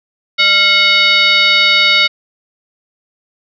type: tone with frequency modulation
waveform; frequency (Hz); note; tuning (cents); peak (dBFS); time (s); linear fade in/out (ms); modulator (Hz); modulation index
sine; 2960; F#7; 0; -7; 0.38-2.08; 20; 786; 1.8
effects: none